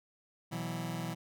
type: chord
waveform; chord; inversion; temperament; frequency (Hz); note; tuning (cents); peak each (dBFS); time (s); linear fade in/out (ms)
sawtooth; B suspended fourth; none; just; 123.47 / 164.63 / 185.21; B2 / E3 / F#3; 0 / -2 / +2; -37 / -34 / -37; 0.51-1.15; 20
effects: none